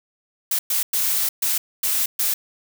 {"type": "noise bursts at uneven times", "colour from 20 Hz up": "blue", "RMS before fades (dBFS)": -21, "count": 6, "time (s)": [[0.51, 0.59], [0.7, 0.83], [0.93, 1.29], [1.42, 1.58], [1.83, 2.06], [2.19, 2.34]], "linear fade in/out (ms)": 5, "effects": []}